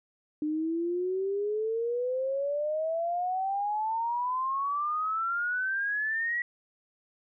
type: exponential sweep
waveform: sine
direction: up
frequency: 299.6 to 1943 Hz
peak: -27 dBFS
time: 0.42-6.42 s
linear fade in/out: 2 ms
effects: none